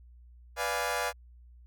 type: chord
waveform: 20% pulse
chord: B diminished seventh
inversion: none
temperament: equal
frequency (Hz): 493.9 / 587.3 / 698.5 / 830.6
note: B4 / D5 / F5 / Ab5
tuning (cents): 0 / 0 / 0 / 0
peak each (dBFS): -30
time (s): 0.56-1.13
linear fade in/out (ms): 50
effects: added 60 Hz sine -51 dBFS peak until 1.66 s